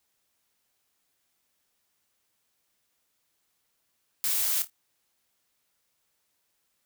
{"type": "noise with echo", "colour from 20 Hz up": "blue", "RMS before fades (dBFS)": -27, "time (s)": [4.24, 4.62], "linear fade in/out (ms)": 0, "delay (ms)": 26, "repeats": 3, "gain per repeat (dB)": -11, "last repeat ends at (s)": 4.698, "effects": ["white hiss -75 dBFS RMS until 6.85 s"]}